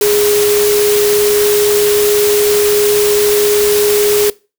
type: tone in noise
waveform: sine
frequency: 415.3 Hz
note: G#4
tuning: in tune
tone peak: -9 dBFS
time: 0.01-4.3 s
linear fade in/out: 2 ms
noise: white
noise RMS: -17 dBFS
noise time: 0.01-4.3 s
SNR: +5 dB
effects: noise-tail reverb RT60 0.3 s tail -22 dB re dry